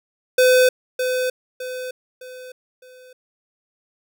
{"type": "tone with echo", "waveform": "square", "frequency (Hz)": 507, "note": "B4", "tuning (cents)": 45, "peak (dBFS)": -12, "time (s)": [0.38, 0.69], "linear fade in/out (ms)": 5, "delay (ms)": 610, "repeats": 4, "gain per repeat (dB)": -8, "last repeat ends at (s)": 3.13, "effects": []}